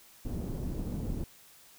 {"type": "low-pass noise", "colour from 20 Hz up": "pink", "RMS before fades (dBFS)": -35, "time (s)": [0.25, 1.24], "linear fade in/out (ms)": 2, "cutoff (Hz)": 310, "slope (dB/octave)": 12, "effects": ["white hiss -57 dBFS RMS until 1.78 s"]}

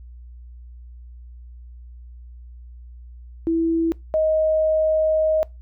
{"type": "tone pair in turn", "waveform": "sine", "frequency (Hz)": [329.6, 627.4], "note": ["E4", "D#5"], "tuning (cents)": [0, 14], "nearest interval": "major seventh", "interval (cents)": 1114, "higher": "second", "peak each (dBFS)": [-17, -16], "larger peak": "second", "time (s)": [[3.47, 3.92], [4.14, 5.43]], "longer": "second", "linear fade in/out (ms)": 0, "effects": ["noise-tail reverb RT60 0.2 s tail -23 dB re dry", "added 60 Hz sine -38 dBFS peak until 5.61 s"]}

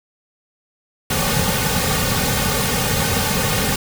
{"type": "noise with comb filter", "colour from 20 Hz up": "pink", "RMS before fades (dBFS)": -19, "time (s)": [1.1, 3.76], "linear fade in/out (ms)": 5, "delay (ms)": 3, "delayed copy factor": -1, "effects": []}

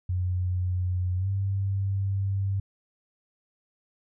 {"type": "tone with pitch glide", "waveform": "sine", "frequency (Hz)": [90.8, 97.88], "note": ["F#2", "G2"], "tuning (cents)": [-32, -2], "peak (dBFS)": -24, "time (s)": [0.09, 2.6], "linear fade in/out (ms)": 5, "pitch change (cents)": 130, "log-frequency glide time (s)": [1.17, 1.28], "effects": []}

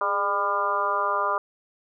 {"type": "harmonic tone with a mistuned harmonic", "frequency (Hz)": 200.2, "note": "G3", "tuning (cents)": 37, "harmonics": [2, 3, 4, 5, 6, 7], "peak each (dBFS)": [-34, -30, -34, -27, -25, -32], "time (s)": [0.01, 1.38], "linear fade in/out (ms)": 2, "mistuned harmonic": 2, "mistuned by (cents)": 52, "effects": []}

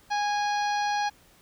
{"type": "harmonic tone with a mistuned harmonic", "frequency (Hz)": 825, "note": "G#5", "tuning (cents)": -12, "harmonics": [1, 2, 3, 4, 5, 6, 7], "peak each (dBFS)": [-25, -33, -39, -42, -39, -43, -42], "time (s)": [0.1, 1.1], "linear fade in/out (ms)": 20, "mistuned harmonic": 5, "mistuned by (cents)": 25, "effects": ["pink hiss -58 dBFS RMS until 1.41 s"]}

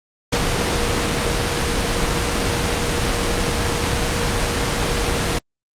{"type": "tone in noise", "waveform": "sine", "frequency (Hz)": 474.4, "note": "A#4", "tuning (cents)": 30, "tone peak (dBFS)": -27, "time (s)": [0.32, 5.39], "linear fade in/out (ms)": 10, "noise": "pink", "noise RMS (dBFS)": -19, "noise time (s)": [0.32, 5.39], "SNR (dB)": -11, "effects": ["low-pass 8000 Hz 12 dB/octave", "Opus 48 kbps"]}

